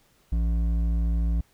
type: tone with hard clipping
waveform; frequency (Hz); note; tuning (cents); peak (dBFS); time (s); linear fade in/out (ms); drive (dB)
sine; 56.8; A#1; -44; -23; 0.32-1.41; 5; 8
effects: pink hiss -63 dBFS RMS until 1.53 s